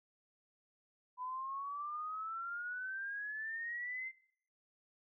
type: exponential sweep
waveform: sine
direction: up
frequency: 993 to 2093 Hz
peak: -39 dBFS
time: 1.17-4.12 s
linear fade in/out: 50 ms
effects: noise-tail reverb RT60 0.6 s tail -21 dB re dry